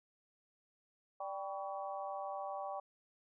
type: harmonic tone with a mistuned harmonic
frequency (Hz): 196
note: G3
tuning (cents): 0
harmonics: 3 / 4 / 5 / 6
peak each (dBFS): -44 / -42 / -50 / -47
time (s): 1.2-2.8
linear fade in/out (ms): 5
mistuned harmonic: 6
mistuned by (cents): -72
effects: none